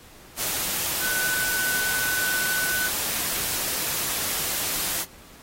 sine tone in noise, 1500 Hz, F#6, 23 cents sharp, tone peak -25 dBFS, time 1-2.9 s, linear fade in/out 50 ms, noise white, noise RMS -27 dBFS, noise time 0.36-5.06 s, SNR -1 dB, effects pink hiss -49 dBFS RMS until 5.42 s + AAC 48 kbps

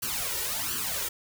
white noise with flanger, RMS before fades -31 dBFS, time 0.02-1.09 s, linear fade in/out 10 ms, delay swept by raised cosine 0.67 to 2.17 ms, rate 1.4 Hz, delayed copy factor +0.8, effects none

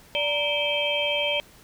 sine tone cluster, 584 / 930 / 2324 / 2588 / 3156 Hz, D5 / A#5 / D7 / E7 / G7, -10 / -4 / -19 / -32 / +11 cents, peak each -27 / -35 / -30 / -31 / -26 dBFS, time 0.15-1.4 s, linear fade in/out 0 ms, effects pink hiss -52 dBFS RMS until 1.63 s

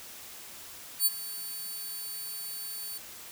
5% pulse tone with ADSR envelope, 4500 Hz, C#8, 25 cents sharp, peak -13 dBFS, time 0.99-2.98 s, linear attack 71 ms, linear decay 29 ms, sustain -17 dB, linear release 5 ms, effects white hiss -46 dBFS RMS until 3.31 s

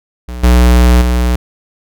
square tone with level steps, 61 Hz, B1, 21 cents flat, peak -22 / -5 / -10 dBFS, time 0.28-1.36 s, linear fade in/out 5 ms, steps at 0.43 / 1.01 s, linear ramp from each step 10 ms, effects none

